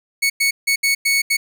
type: tone bursts at uneven times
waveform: sawtooth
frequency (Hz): 2217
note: C#7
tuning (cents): 0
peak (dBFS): -11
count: 6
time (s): 0.22-0.3 / 0.4-0.51 / 0.67-0.76 / 0.83-0.95 / 1.05-1.22 / 1.3-1.37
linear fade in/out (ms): 10
effects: none